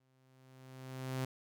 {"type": "tone with exponential growth", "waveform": "sawtooth", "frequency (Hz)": 130.4, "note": "C3", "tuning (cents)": -5, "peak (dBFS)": -30, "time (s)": [0, 1.25], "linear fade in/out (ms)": 5, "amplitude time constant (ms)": 270, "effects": []}